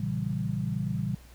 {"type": "chord", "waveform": "sine", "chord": "A# diminished seventh", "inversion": "none", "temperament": "equal with one note detuned", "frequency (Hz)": [116.54, 138.59, 164.81, 194.64], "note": ["A#2", "C#3", "E3", "G3"], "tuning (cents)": [0, 0, 0, -12], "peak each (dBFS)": -33, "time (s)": [0, 1.15], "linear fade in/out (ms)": 5, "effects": ["added 60 Hz sine -49 dBFS peak until 1.34 s", "pink hiss -56 dBFS RMS until 1.34 s"]}